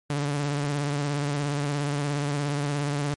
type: tone with vibrato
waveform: sawtooth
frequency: 144.2 Hz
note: D3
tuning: 31 cents flat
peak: -21 dBFS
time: 0.1-3.14 s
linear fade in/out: 0 ms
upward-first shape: triangle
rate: 17 Hz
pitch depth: 55 cents each way
effects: MP3 48 kbps

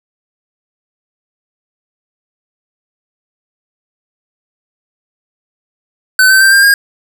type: tone with pitch steps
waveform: square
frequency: 1518 / 1543.6 / 1569.7 / 1596.2 / 1623.2 Hz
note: F#6 / G6 / G6 / G6 / G#6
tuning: +44 / -27 / +2 / +31 / -40 cents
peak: -5 dBFS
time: 6.19-6.74 s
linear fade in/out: 2 ms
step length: 110 ms
effects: none

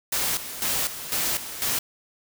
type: noise with tremolo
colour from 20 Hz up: white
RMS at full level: -25 dBFS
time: 0.12-1.79 s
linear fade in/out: 5 ms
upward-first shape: square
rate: 2 Hz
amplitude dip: 70%
effects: none

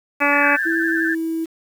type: harmonic tone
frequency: 286.9 Hz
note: D4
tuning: 40 cents flat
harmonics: 1 / 2 / 3 / 4 / 5 / 6 / 7 / 8 / 9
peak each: -23 / -23 / -23 / -23 / -23 / -23 / -23 / -23 / -23 dBFS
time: 0.2-0.57 s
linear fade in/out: 20 ms
type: tone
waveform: sine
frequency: 1758 Hz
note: A6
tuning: 2 cents flat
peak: -22 dBFS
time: 0.32-1.15 s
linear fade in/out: 5 ms
type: tone with vibrato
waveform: sine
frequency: 1581 Hz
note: G6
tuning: 14 cents sharp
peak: -21 dBFS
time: 0.42-1.14 s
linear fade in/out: 10 ms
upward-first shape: sine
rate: 12 Hz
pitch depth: 75 cents each way
type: tone with pitch glide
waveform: sine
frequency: 329.6 to 325.4 Hz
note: E4 to E4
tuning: 0 to -22 cents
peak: -20 dBFS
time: 0.65-1.46 s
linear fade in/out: 20 ms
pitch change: -22 cents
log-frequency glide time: 0.83-1.11 s
effects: 7-bit

